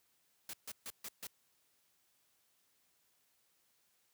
white noise bursts, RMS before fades -45 dBFS, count 5, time 0.49-1.27 s, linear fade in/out 2 ms, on 44 ms, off 140 ms, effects white hiss -75 dBFS RMS until 4.13 s + high-pass 60 Hz 12 dB/octave

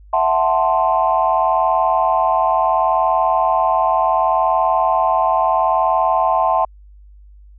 sine chord, F# half-diminished seventh, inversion third, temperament equal, 659.3 / 740 / 880 / 1046.5 Hz, E5 / F#5 / A5 / C6, 0 / 0 / 0 / 0 cents, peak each -18 dBFS, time 0.13-6.65 s, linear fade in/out 5 ms, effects tanh soft clip ceiling -3 dBFS + added 50 Hz sine -40 dBFS peak until 7.58 s

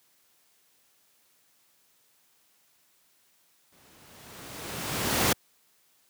pink noise with exponential growth, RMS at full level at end -21 dBFS, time 3.72-5.33 s, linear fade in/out 5 ms, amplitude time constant 350 ms, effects white hiss -66 dBFS RMS until 6.09 s + high-pass 100 Hz 12 dB/octave

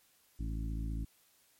harmonic tone with a mistuned harmonic, 55 Hz, A1, in tune, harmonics 1 / 2 / 3 / 4 / 5 / 6, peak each -35 / -43 / -45 / -49 / -47 / -53 dBFS, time 0.39-1.05 s, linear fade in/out 10 ms, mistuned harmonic 6, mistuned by -30 cents, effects white hiss -68 dBFS RMS until 1.59 s + MP3 64 kbps

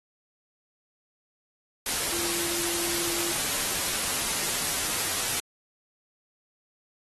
sine tone in noise, 342.8 Hz, F4, 32 cents flat, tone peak -36 dBFS, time 2.12-3.32 s, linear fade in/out 2 ms, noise white, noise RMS -28 dBFS, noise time 1.86-5.4 s, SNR -11 dB, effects AAC 32 kbps

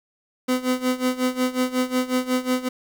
30% pulse tone with tremolo, 253.8 Hz, B3, 47 cents sharp, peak -15 dBFS, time 0.48-2.69 s, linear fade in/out 10 ms, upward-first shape sine, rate 5.5 Hz, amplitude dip 85%, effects 9-bit

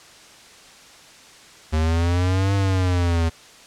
square exponential two-way sweep, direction up then down, 77.2 to 99.5 to 81.3 Hz, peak -18 dBFS, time 1.72-3.3 s, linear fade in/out 20 ms, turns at 2.54 s, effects white hiss -46 dBFS RMS until 3.66 s + low-pass 7000 Hz 12 dB/octave

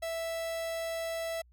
45% pulse tone, 659.3 Hz, E5, in tune, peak -33 dBFS, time 0.02-1.42 s, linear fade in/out 10 ms, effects added 60 Hz sine -58 dBFS peak until 1.52 s

